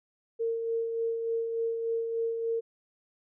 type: tone with tremolo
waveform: sine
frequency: 457.7 Hz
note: A#4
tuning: 32 cents flat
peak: -26 dBFS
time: 0.39-2.61 s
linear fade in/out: 20 ms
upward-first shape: sine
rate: 3.4 Hz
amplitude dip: 40%
effects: none